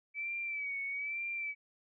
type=tone with vibrato; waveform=sine; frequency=2295 Hz; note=D7; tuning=40 cents flat; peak=-35 dBFS; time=0.14-1.55 s; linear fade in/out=50 ms; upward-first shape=sine; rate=1.1 Hz; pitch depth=60 cents each way; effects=none